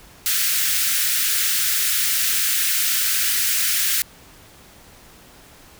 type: high-pass noise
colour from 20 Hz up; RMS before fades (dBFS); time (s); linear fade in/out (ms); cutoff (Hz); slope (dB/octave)
white; -20; 0.26-4.02; 0; 1400; 48
effects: pink hiss -47 dBFS RMS until 5.79 s